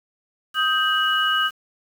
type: tone cluster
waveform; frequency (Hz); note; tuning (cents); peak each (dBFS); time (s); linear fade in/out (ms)
sine; 1255 / 1570 / 2927; D#6 / G6 / F#7; +15 / +2 / -19; -22; 0.54-1.51; 50
effects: 7-bit